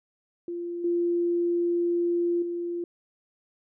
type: tone with level steps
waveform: sine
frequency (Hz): 345.8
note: F4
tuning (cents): -17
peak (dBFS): -30 / -22 / -28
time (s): 0.48-2.84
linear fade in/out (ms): 2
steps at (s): 0.84 / 2.42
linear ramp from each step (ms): 5
effects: none

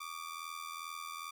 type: ring-modulated tone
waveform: sawtooth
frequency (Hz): 1174.7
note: D6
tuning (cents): 0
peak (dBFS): -35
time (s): 0-1.31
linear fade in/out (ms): 10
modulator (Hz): 41.2
effects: none

